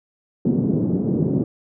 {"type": "band-pass noise", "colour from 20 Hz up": "white", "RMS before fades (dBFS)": -20, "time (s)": [0.45, 1.44], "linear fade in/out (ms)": 2, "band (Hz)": [130, 320], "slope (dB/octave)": 24, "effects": []}